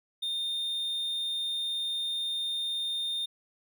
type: tone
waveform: triangle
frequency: 3639 Hz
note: A#7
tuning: 42 cents flat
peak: -28 dBFS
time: 0.22-3.26 s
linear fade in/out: 10 ms
effects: none